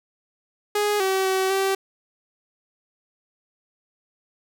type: tone with pitch steps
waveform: sawtooth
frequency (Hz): 415.3 / 382.2 / 379.6 / 387.2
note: G#4 / G4 / F#4 / G4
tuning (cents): 0 / -44 / +44 / -21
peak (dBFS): -16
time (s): 0.75-1.75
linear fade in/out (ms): 5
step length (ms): 250
effects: none